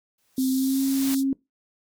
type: noise with exponential growth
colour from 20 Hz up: white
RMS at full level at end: -31 dBFS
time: 0.18-1.15 s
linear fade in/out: 5 ms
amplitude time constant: 210 ms
type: band-pass noise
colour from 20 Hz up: white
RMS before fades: -36 dBFS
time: 0.36-1.24 s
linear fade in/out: 50 ms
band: 3400 to 16000 Hz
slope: 96 dB/octave
type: tone with pitch glide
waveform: sine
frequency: 261.6 to 270.2 Hz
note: C4 to C#4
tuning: 0 to -44 cents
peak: -20 dBFS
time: 0.38-1.33 s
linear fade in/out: 2 ms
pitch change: +56 cents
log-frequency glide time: 0.51-0.81 s
effects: noise-tail reverb RT60 0.2 s tail -21 dB re dry